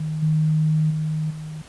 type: tone with level steps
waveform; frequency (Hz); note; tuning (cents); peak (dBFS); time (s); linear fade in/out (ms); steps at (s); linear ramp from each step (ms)
sine; 155.56; D#3; 0; -23 / -16 / -21 / -30; 0-1.62; 5; 0.22 / 0.9 / 1.3; 10
effects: pink hiss -47 dBFS RMS until 1.68 s + resampled to 24000 Hz